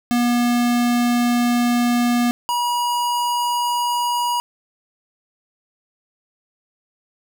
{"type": "tone pair in turn", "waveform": "square", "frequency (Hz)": [241, 964], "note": ["B3", "B5"], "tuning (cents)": [-42, -42], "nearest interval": "2 octaves", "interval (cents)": 2400, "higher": "second", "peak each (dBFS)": [-16, -19], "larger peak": "first", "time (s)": [[0.11, 2.31], [2.49, 4.4]], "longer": "first", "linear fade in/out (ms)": 0, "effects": []}